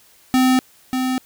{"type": "tone with echo", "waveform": "square", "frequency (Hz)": 257.1, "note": "C4", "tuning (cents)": -30, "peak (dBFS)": -13, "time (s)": [0.34, 0.59], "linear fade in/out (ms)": 0, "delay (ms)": 590, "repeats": 1, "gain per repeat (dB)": -6, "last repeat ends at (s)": 1.18, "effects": ["white hiss -52 dBFS RMS until 1.25 s"]}